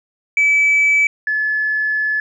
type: tone pair in turn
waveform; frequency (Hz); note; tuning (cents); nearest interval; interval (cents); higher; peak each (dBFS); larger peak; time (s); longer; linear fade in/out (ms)
sine; 2300 / 1721.4; D7 / A6; -37 / -38; perfect fourth; 501; first; -9 / -15; first; 0.37-1.07 / 1.27-2.2; second; 2
effects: tanh soft clip ceiling -8 dBFS